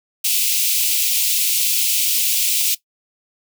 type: high-pass noise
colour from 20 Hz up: white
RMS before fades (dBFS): -18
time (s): 0.24-2.75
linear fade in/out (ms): 10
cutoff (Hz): 2400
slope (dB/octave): 48
effects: noise-tail reverb RT60 0.1 s tail -17 dB re dry